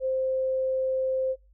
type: tone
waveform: sine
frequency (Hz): 523.3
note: C5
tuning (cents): 0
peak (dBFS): -24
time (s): 0-1.36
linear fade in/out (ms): 50
effects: noise-tail reverb RT60 0.2 s tail -19 dB re dry + added 50 Hz sine -55 dBFS peak until 1.53 s